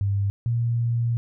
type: tone pair in turn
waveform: sine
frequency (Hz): 99.7 / 117.72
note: G2 / A#2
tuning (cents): +30 / +17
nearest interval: minor third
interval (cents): 287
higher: second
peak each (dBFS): -20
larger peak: neither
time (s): 0.01-0.3 / 0.46-1.17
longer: second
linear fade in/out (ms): 0
effects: none